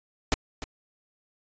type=noise with echo; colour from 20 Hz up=pink; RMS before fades=-22 dBFS; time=0.32-0.34 s; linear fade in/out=0 ms; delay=300 ms; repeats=1; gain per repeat=-13 dB; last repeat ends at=0.64 s; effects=resampled to 16000 Hz